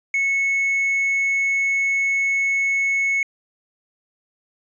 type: tone with tanh clipping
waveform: sine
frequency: 2200 Hz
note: C#7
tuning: 14 cents flat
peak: -18 dBFS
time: 0.14-3.23 s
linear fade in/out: 2 ms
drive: 2 dB
effects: resampled to 16000 Hz